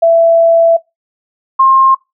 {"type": "tone pair in turn", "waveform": "sine", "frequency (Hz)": [666, 1064.6], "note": ["E5", "C6"], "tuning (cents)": [18, 30], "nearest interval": "minor sixth", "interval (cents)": 812, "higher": "second", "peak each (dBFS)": -4, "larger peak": "neither", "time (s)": [[0.02, 0.77], [1.59, 1.95]], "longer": "first", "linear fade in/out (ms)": 10, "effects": ["noise-tail reverb RT60 0.2 s tail -22 dB re dry"]}